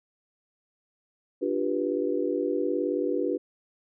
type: chord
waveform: sine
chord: G dominant seventh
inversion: second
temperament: just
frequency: 294 / 352.8 / 392 / 490 Hz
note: D4 / F4 / G4 / B4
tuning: +2 / +18 / 0 / -14 cents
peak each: -30 dBFS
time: 1.41-3.38 s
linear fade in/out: 20 ms
effects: none